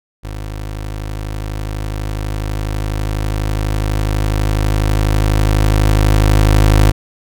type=tone with level ramp; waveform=25% pulse; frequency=52.1 Hz; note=G#1; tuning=6 cents sharp; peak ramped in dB=-20 to -3 dBFS; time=0.23-6.92 s; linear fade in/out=20 ms; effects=none